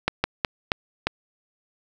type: slowing click train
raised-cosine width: 0.3 ms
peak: -4 dBFS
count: 5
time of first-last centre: 0.08-1.07 s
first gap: 160 ms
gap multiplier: 1.3
effects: 7-bit